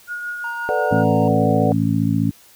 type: tone with tremolo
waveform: sine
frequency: 1440 Hz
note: F#6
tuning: 47 cents flat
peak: -23 dBFS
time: 0.07-1.05 s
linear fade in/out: 50 ms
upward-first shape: triangle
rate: 5.7 Hz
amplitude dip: 40%
type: tone with vibrato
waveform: triangle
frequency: 929 Hz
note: A#5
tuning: 6 cents flat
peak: -27 dBFS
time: 0.44-1.28 s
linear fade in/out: 2 ms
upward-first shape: square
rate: 2.2 Hz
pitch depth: 8 cents each way
type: chord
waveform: sine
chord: B minor seventh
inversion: third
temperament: equal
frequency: 440 / 493.9 / 587.3 / 740 Hz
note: A4 / B4 / D5 / F#5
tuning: 0 / 0 / 0 / 0 cents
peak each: -24 / -23 / -22 / -22 dBFS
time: 0.69-1.72 s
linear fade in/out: 0 ms
type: harmonic tone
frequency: 55 Hz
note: A1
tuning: in tune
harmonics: 2 / 3 / 4 / 5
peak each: -21 / -21 / -21 / -21 dBFS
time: 0.91-2.31 s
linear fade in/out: 10 ms
effects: white hiss -49 dBFS RMS until 2.55 s